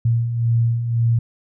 sine beating tone pair, 115 / 116.9 Hz, A#2 / A#2, -23 / +5 cents, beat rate 1.9 Hz, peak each -24 / -16 dBFS, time 0.05-1.19 s, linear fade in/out 5 ms, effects none

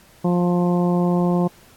harmonic tone, 176.4 Hz, F3, 18 cents sharp, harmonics 1 / 2 / 3 / 4 / 5 / 6, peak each -17 / -23 / -27 / -29 / -31 / -33 dBFS, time 0.24-1.48 s, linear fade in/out 10 ms, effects pink hiss -51 dBFS RMS until 1.76 s + AAC 64 kbps

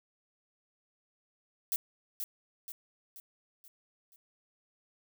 violet noise with echo, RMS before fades -31 dBFS, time 1.72-1.76 s, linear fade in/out 0 ms, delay 480 ms, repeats 5, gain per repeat -6 dB, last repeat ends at 4.16 s, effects none

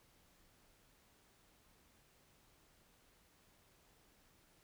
silence, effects pink hiss -70 dBFS RMS until 4.63 s

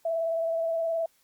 sine tone with vibrato, 659.3 Hz, E5, in tune, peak -25 dBFS, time 0.05-1.06 s, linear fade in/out 5 ms, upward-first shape sine, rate 19 Hz, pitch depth 23 cents each way, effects white hiss -66 dBFS RMS until 1.23 s + Opus 48 kbps

